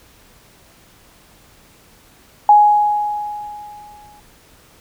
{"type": "tone with exponential decay", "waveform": "sine", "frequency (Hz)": 834, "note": "G#5", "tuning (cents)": 7, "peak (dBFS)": -4, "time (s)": [2.49, 4.2], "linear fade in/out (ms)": 2, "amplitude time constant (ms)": 370, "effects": ["pink hiss -49 dBFS RMS until 4.8 s"]}